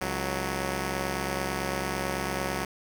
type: tone pair together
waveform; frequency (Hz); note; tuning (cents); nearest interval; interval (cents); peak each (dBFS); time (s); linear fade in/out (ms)
5% pulse; 69.02 / 185; C#2 / F#3; -7 / 0; octave + perfect fourth; 1707; -20; 0.01-2.65; 5
effects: none